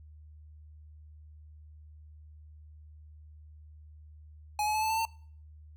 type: tone with pitch steps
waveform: square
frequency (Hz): 841 / 852.2 / 863.6 / 875.2 / 886.9 / 898.8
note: G#5 / G#5 / A5 / A5 / A5 / A5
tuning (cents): +22 / +44 / -33 / -9 / +14 / +37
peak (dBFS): -28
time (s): 4.59-5.052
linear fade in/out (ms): 2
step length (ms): 77
effects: noise-tail reverb RT60 0.5 s tail -22 dB re dry + added 76 Hz sine -49 dBFS peak until 5.76 s